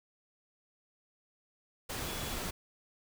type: tone in noise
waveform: sine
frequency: 3400 Hz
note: G#7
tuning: 40 cents sharp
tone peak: -47 dBFS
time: 2.06-2.35 s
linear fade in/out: 10 ms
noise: pink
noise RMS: -38 dBFS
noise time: 1.89-2.51 s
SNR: -12 dB
effects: none